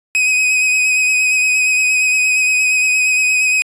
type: tone with vibrato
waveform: 45% pulse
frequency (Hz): 2519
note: D#7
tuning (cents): +21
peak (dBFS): -11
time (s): 0.15-3.62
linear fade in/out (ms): 0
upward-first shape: sine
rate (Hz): 8.6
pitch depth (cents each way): 23
effects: resampled to 22050 Hz